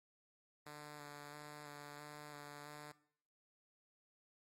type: tone with vibrato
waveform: 5% pulse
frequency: 147.3 Hz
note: D3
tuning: 6 cents sharp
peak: -39 dBFS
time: 0.66-2.92 s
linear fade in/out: 5 ms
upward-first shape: square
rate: 1.5 Hz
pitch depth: 16 cents each way
effects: noise-tail reverb RT60 0.6 s tail -18 dB re dry + MP3 64 kbps